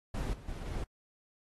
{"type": "noise with level steps", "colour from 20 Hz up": "brown", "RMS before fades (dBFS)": [-34, -48, -40, -37], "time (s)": [0.14, 0.84], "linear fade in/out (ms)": 5, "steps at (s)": [0.33, 0.48, 0.66], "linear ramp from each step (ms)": 5, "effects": ["AAC 32 kbps"]}